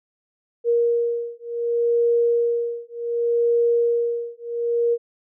sine beating tone pair, 470.6 / 471.27 Hz, A#4 / A#4, +16 / +19 cents, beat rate 0.67 Hz, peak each -21 dBFS, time 0.64-4.98 s, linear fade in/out 50 ms, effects none

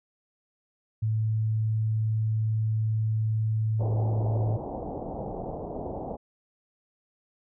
sine tone, 109.7 Hz, A2, 5 cents flat, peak -23 dBFS, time 1.02-4.57 s, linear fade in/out 10 ms
white low-pass noise, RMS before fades -35 dBFS, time 3.79-6.17 s, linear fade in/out 20 ms, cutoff 800 Hz, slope 48 dB/octave
effects none

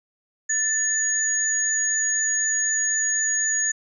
sine tone pair together, 1771 / 6748 Hz, A6 / G#8, +11 / +27 cents, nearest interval octave + major seventh, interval 2316 cents, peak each -26 / -21 dBFS, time 0.49-3.72 s, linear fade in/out 10 ms, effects none

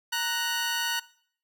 15% pulse tone pair together, 932.3 / 1480 Hz, A#5 / F#6, 0 / 0 cents, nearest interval minor sixth, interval 800 cents, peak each -24 / -22 dBFS, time 0.12-1 s, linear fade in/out 10 ms, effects noise-tail reverb RT60 0.6 s tail -21 dB re dry

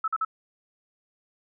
sine tone bursts, 1306 Hz, E6, 17 cents flat, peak -23 dBFS, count 3, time 0.04-0.249 s, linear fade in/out 5 ms, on 39 ms, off 46 ms, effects none

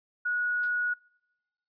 sine tone, 1458 Hz, F#6, 26 cents flat, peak -26 dBFS, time 0.25-0.94 s, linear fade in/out 10 ms
white noise with exponential decay, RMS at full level -45 dBFS, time 0.63-0.75 s, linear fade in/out 5 ms, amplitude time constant 26 ms
effects noise-tail reverb RT60 0.9 s tail -26 dB re dry + resampled to 11025 Hz

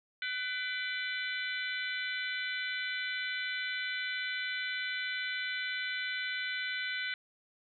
harmonic tone with a mistuned harmonic, 501 Hz, B4, 25 cents sharp, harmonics 3 / 4 / 5 / 6 / 7 / 8, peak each -37 / -39 / -41 / -43 / -44 / -45 dBFS, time 0.22-7.14 s, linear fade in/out 2 ms, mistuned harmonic 5, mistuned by -120 cents, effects none

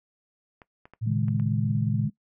clicks, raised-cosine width 0.5 ms, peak -32 dBFS, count 5, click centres 0.618 / 0.855 / 0.936 / 1.283 / 1.398 s
sine tone with pitch glide, 112.8 to 114.11 Hz, A2 to A#2, +44 to -36 cents, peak -26 dBFS, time 1.01-2.07 s, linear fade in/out 20 ms, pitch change +20 cents, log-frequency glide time 1.57-1.68 s
sine chord, C# suspended second, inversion none, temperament equal, 138.59 / 155.56 / 207.7 Hz, C#3 / D#3 / G#3, 0 / 0 / 0 cents, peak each -29 dBFS, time 1.06-2.1 s, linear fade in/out 10 ms
effects noise-tail reverb RT60 0.1 s tail -18 dB re dry

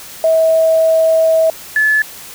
sine tone pair in turn, 646 / 1724.6 Hz, E5 / A6, -35 / -35 cents, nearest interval octave + perfect fourth, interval 1700 cents, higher second, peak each -8 / -9 dBFS, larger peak first, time 0.24-1.5 / 1.76-2.02 s, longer first, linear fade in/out 2 ms, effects white hiss -33 dBFS RMS until 2.34 s

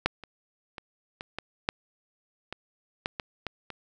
clicks, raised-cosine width 0.3 ms, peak -6 / -26 / -22 / -21 / -17 / -8 / -19 / -12 / -16 / -16 / -22 dBFS, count 11, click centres 0.06 / 0.237 / 0.782 / 1.209 / 1.386 / 1.689 / 2.526 / 3.059 / 3.198 / 3.467 / 3.703 s, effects none

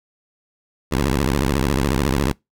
10% pulse tone with vibrato, 68 Hz, C#2, 33 cents flat, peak -9 dBFS, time 0.91-2.33 s, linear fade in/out 20 ms, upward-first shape sine, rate 14 Hz, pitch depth 250 cents each way, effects noise-tail reverb RT60 0.2 s tail -26 dB re dry

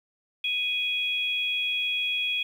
sine tone pair together, 2489 / 3322 Hz, D#7 / G#7, 0 / 0 cents, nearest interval perfect fourth, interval 500 cents, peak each -27 / -28 dBFS, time 0.44-2.43 s, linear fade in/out 5 ms, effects 9-bit

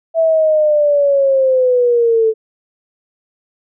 sine linear sweep, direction down, 659.3 to 436.7 Hz, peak -9 dBFS, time 0.14-2.34 s, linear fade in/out 50 ms, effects none

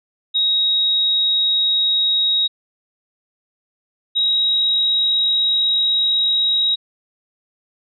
sine tone pair in turn, 3790 / 3814 Hz, A#7 / A#7, +28 / +39 cents, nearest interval unison, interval 11 cents, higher second, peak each -14 dBFS, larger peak neither, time 0.34-2.48 / 4.15-6.76 s, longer second, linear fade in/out 20 ms, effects none

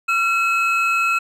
triangle tone pair together, 1364.1 / 2575 Hz, F6 / E7, -41 / -41 cents, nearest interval major seventh, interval 1100 cents, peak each -17 dBFS, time 0.08-1.19 s, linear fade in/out 10 ms, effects resampled to 32000 Hz

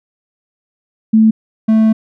sine / triangle tone pair in turn, 220.1 / 220.1 Hz, A3 / A3, +1 / +1 cents, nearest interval unison, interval 0 cents, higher neither, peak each -5 dBFS, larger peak neither, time 1.13-1.31 / 1.68-1.93 s, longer second, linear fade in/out 10 ms, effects none

